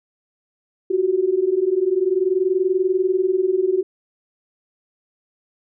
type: tone pair together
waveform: sine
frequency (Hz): 360 / 380.4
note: F#4 / F#4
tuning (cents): -47 / +48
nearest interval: minor second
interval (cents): 95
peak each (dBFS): -20 / -18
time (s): 0.9-3.83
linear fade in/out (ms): 10
effects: none